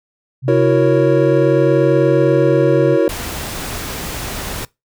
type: tone with pitch glide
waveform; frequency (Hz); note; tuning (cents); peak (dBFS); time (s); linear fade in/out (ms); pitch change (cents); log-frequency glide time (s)
sine; 130.81 to 136.68; C3 to C#3; 0 to -24; -16; 0.42-2.98; 50; +76; 0.53-1.23
type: chord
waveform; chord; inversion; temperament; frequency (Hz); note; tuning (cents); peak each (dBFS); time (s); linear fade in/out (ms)
triangle; F# dominant seventh; third; equal; 329.6 / 370 / 466.2 / 554.4; E4 / F#4 / A#4 / C#5; 0 / 0 / 0 / 0; -14; 0.48-3.08; 2
type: noise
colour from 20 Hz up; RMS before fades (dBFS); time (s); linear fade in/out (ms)
pink; -25; 3.09-4.65; 2
effects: noise-tail reverb RT60 0.2 s tail -22 dB re dry